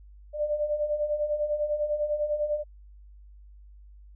sine beating tone pair, 588 / 598 Hz, D5 / D5, +2 / +31 cents, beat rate 10 Hz, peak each -32 / -26 dBFS, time 0.33-2.64 s, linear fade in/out 50 ms, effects added 50 Hz sine -47 dBFS peak until 4.15 s

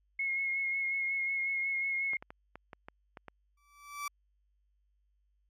sine tone with vibrato, 2166 Hz, C#7, 41 cents flat, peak -30 dBFS, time 0.19-2.17 s, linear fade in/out 5 ms, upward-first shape sine, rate 5.5 Hz, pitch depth 21 cents each way
clicks, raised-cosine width 0.5 ms, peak -30 dBFS, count 8, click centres 2.134 / 2.225 / 2.305 / 2.556 / 2.732 / 2.885 / 3.172 / 3.283 s
30% pulse tone with exponential growth, 1159 Hz, D6, 23 cents flat, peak -31 dBFS, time 3.57-4.08 s, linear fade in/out 5 ms, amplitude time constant 110 ms
effects added 50 Hz sine -70 dBFS peak until 5.49 s + AAC 64 kbps

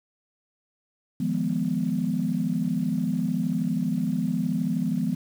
sine chord, F half-diminished seventh, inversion third, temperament equal, 155.56 / 174.61 / 207.7 / 246.9 Hz, Eb3 / F3 / Ab3 / Cb4, 0 / 0 / 0 / 0 cents, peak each -32 / -27 / -28 / -27 dBFS, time 1.2-5.15 s, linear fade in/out 5 ms, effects tanh soft clip ceiling -13 dBFS + 8-bit

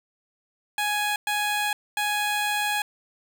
15% pulse tone bursts at uneven times, 833 Hz, G#5, 5 cents sharp, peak -17 dBFS, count 3, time 0.78-1.16 / 1.27-1.73 / 1.97-2.82 s, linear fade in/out 2 ms, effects none

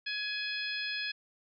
harmonic tone, 840 Hz, G#5, 19 cents sharp, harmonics 2 / 3 / 4 / 5 / 6, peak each -38 / -38 / -40 / -41 / -42 dBFS, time 0.06-1.12 s, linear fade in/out 10 ms, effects none

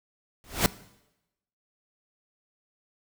pink noise with exponential growth, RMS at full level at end -18 dBFS, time 0.44-0.66 s, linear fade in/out 0 ms, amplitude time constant 47 ms, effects noise-tail reverb RT60 0.9 s tail -19 dB re dry

